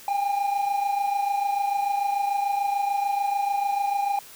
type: tone pair together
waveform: triangle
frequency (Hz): 801.2 / 828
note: G5 / G#5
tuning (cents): +38 / -5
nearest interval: minor second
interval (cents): 57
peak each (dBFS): -21 / -28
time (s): 0.08-4.19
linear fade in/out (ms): 2
effects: white hiss -46 dBFS RMS until 4.35 s